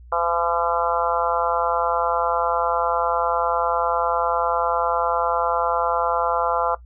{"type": "harmonic tone", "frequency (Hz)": 170, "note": "F3", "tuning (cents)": -46, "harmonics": [3, 4, 5, 6, 7, 8], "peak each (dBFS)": [-26, -26, -26, -26, -26, -26], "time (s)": [0.12, 6.75], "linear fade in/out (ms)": 5, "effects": ["noise-tail reverb RT60 0.1 s tail -17 dB re dry", "added 60 Hz sine -41 dBFS peak until 6.85 s"]}